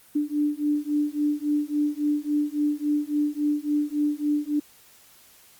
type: beating tone pair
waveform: sine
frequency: 293.7 / 297.3 Hz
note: D4 / D4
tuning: 0 / +21 cents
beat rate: 3.6 Hz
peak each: -25 dBFS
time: 0.15-4.6 s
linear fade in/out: 10 ms
effects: white hiss -54 dBFS RMS until 5.59 s + Opus 32 kbps